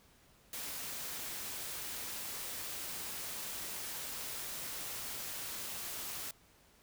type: noise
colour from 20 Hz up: white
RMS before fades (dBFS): -42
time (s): 0.53-6.31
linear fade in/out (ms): 2
effects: pink hiss -65 dBFS RMS until 6.82 s